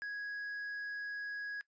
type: tone with tanh clipping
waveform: triangle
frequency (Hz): 1661.2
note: G#6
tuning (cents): 0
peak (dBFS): -39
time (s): 0.02-1.61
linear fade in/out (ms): 0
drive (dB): 8
effects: noise-tail reverb RT60 0.1 s tail -19 dB re dry + resampled to 16000 Hz